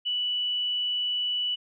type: tone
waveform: sine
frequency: 2960 Hz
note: F#7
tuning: in tune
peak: -25 dBFS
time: 0.05-1.56 s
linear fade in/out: 20 ms
effects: none